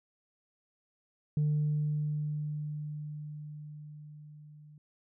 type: tone with level ramp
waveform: sine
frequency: 150 Hz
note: D3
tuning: 37 cents sharp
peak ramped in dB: -23 to -51 dBFS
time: 1.37-4.78 s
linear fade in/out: 2 ms
effects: tanh soft clip ceiling -23 dBFS